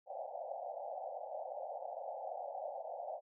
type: band-pass noise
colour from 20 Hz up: white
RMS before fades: -44 dBFS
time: 0.06-3.21 s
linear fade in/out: 50 ms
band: 530 to 810 Hz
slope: 96 dB/octave
effects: none